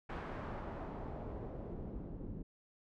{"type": "noise with low-pass filter sweep", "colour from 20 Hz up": "pink", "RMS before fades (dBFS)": -44, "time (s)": [0.09, 2.43], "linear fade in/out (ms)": 10, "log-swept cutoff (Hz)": [1600, 270], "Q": 1, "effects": []}